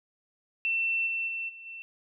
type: tone with level steps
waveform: sine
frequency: 2690 Hz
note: E7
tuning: 34 cents sharp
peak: -25 / -28 / -31 / -43 / -39 dBFS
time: 0.65-1.82 s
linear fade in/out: 0 ms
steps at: 1.06 / 1.27 / 1.48 / 1.65 s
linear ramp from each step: 20 ms
effects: none